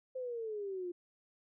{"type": "exponential sweep", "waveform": "sine", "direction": "down", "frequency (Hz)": [523.3, 346.7], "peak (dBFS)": -37, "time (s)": [0.15, 0.92], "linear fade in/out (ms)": 10, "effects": []}